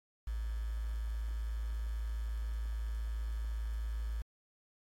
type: tone with quantisation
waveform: sine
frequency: 55.1 Hz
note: A1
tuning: 3 cents sharp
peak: -34 dBFS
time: 0.27-4.22 s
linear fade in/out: 5 ms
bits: 9
effects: AAC 64 kbps